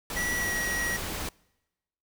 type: band-stop noise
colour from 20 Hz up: pink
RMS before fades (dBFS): -34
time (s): 0.1-1.29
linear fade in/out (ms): 2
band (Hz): 100 to 140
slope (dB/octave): 96
type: tone with pitch glide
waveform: square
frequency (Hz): 1944 to 1910.6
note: B6 to A#6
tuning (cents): -28 to +42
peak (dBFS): -29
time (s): 0.16-0.97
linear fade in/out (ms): 10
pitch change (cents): -30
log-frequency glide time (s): 0.37-0.56
effects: noise-tail reverb RT60 1.0 s tail -26 dB re dry